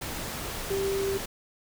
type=tone in noise; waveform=sine; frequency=391.5 Hz; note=G4; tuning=2 cents flat; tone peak=-26 dBFS; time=0.7-1.18 s; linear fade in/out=10 ms; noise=pink; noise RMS=-35 dBFS; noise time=0.01-1.26 s; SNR=+6 dB; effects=none